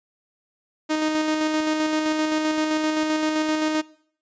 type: tone with tremolo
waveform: sawtooth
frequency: 310.1 Hz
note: D#4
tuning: 6 cents flat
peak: -16 dBFS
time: 0.89-3.82 s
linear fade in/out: 20 ms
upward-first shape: square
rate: 7.7 Hz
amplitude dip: 30%
effects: noise-tail reverb RT60 0.6 s tail -22 dB re dry + resampled to 16000 Hz